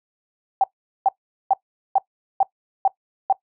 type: tone bursts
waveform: sine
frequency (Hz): 776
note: G5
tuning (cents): -18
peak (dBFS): -12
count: 7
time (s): 0.61-3.326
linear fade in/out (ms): 2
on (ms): 28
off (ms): 420
effects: noise-tail reverb RT60 0.1 s tail -20 dB re dry